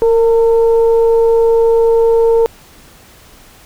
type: tone with frequency modulation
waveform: sine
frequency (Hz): 458.7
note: A#4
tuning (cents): -28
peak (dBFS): -7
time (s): 0.02-2.46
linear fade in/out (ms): 0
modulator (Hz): 446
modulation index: 0.38
effects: pink hiss -42 dBFS RMS until 3.65 s